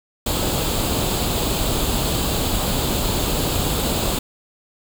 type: noise with comb filter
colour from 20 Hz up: pink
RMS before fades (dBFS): -21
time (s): 0.26-4.19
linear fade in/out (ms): 5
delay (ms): 0.26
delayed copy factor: +0.6
effects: none